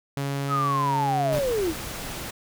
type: tone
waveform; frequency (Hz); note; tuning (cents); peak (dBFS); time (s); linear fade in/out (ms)
sawtooth; 139.5; C#3; +11; -22; 0.17-1.39; 0
type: linear sweep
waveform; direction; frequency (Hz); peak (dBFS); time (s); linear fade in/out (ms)
sine; down; 1300 to 295.2; -22; 0.48-1.74; 50
type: noise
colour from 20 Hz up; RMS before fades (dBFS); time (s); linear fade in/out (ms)
pink; -34; 1.32-2.31; 10
effects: none